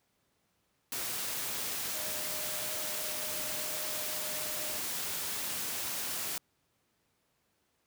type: tone in noise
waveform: sine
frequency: 613 Hz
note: D#5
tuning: 26 cents flat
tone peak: -46 dBFS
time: 1.95-4.78 s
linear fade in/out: 2 ms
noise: white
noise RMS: -36 dBFS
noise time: 0.92-6.38 s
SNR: -13 dB
effects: pink hiss -75 dBFS RMS until 7.86 s + high-pass 80 Hz 12 dB/octave